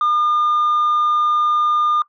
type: tone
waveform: sine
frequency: 1210 Hz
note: D#6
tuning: 49 cents flat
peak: -12 dBFS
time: 0.01-2.02 s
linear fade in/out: 2 ms
effects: noise-tail reverb RT60 0.1 s tail -19 dB re dry + tanh soft clip ceiling -12 dBFS